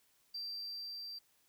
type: tone with level ramp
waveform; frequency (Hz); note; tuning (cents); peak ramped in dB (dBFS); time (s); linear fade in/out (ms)
triangle; 4699; D8; 0; -37 to -42; 0.34-1.19; 10
effects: tanh soft clip ceiling -35 dBFS + white hiss -72 dBFS RMS until 1.48 s